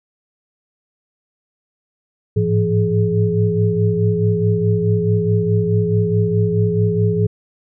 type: tone cluster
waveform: sine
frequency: 104.2 / 108.9 / 170.1 / 420.9 Hz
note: G#2 / A2 / F3 / G#4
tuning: +6 / -17 / -45 / +23 cents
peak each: -19 dBFS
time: 2.36-7.27 s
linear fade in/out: 10 ms
effects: none